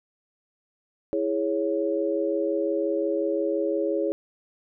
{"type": "chord", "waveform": "sine", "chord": "C# minor", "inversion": "first", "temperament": "equal", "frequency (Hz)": [329.6, 415.3, 554.4], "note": ["E4", "G#4", "C#5"], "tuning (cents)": [0, 0, 0], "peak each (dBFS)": -27, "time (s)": [1.13, 4.12], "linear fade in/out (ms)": 0, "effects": []}